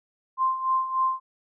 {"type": "tone with tremolo", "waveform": "sine", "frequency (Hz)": 1046.5, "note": "C6", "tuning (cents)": 0, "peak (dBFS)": -19, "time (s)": [0.37, 1.2], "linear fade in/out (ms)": 50, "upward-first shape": "sine", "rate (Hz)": 3.4, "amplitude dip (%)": 70, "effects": []}